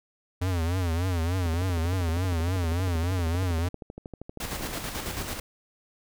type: tone with vibrato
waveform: square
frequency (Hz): 87.31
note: F2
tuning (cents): 0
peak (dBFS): -25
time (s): 0.41-3.69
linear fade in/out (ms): 10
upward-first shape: triangle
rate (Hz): 3.4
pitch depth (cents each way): 160
type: click train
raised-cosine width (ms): 2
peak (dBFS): -25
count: 43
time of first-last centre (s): 1.46-4.767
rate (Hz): 12.7
type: noise with tremolo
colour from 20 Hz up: pink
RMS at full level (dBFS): -32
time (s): 4.4-5.4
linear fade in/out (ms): 5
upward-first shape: square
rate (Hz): 9.1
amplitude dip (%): 40
effects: none